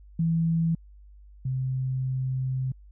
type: tone pair in turn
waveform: sine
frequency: 164.81 / 130.5 Hz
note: E3 / C3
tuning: 0 / -4 cents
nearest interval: major third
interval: 404 cents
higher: first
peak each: -21 / -25 dBFS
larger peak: first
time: 0.19-0.75 / 1.45-2.72 s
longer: second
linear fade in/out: 5 ms
effects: added 50 Hz sine -47 dBFS peak until 2.91 s